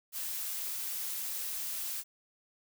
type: noise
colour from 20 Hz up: blue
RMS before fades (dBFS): -37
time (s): 0.12-2.04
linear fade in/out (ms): 50
effects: none